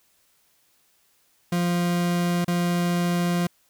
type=tone with dropouts; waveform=40% pulse; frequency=174.61 Hz; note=F3; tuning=in tune; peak=-20 dBFS; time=1.52-3.47 s; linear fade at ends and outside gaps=5 ms; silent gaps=2.446-2.479 s; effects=white hiss -64 dBFS RMS until 3.69 s